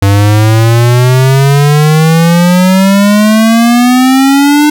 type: exponential sweep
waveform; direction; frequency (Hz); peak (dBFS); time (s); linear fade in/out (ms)
square; up; 98 to 301.4; -4; 0.02-4.7; 5
effects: none